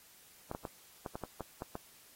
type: clicks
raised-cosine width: 1 ms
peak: -25 dBFS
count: 9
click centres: 0.514 / 0.549 / 0.652 / 1.062 / 1.155 / 1.237 / 1.407 / 1.621 / 1.754 s
effects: white hiss -60 dBFS RMS until 2.15 s + AAC 48 kbps